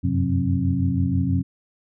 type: tone cluster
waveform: sine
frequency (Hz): 89.3 / 95.4 / 129.2 / 180.7 / 268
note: F2 / G2 / C3 / F#3 / C4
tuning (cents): +39 / -47 / -21 / -41 / +42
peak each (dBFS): -25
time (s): 0.03-1.43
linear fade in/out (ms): 20
effects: none